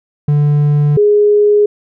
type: tone pair in turn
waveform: triangle / sine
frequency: 146.83 / 415.3 Hz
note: D3 / G#4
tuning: 0 / 0 cents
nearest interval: octave + tritone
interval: 1800 cents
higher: second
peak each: -6 dBFS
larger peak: neither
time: 0.28-0.97 / 0.97-1.66 s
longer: neither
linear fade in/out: 5 ms
effects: none